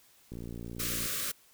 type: click train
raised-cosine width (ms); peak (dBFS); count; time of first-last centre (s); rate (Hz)
3; -29; 44; 0.32-1.058; 58.3
type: band-stop noise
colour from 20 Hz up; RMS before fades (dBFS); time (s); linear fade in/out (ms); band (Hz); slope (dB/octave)
white; -34; 0.79-1.32; 10; 610 to 1100; 96
effects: white hiss -62 dBFS RMS until 1.53 s